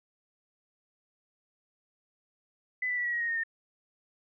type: tone with pitch steps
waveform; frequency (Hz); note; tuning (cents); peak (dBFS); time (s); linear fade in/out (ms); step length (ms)
sine; 2005 / 1977.4 / 1950.2 / 1923.3 / 1896.8 / 1870.7 / 1845 / 1819.6; B6 / B6 / B6 / B6 / A#6 / A#6 / A#6 / A#6; +26 / +2 / -22 / -46 / +30 / +6 / -18 / -42; -28; 2.82-3.436; 5; 77
effects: none